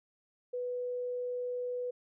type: tone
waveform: sine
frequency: 493.9 Hz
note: B4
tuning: in tune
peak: -33 dBFS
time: 0.53-1.91 s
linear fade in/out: 10 ms
effects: none